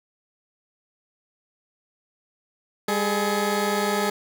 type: tone pair together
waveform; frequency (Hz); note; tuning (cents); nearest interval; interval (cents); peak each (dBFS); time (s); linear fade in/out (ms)
15% pulse; 202 / 423.8; G#3 / G#4; -48 / +35; octave + minor second; 1283; -18; 2.88-4.1; 5
effects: none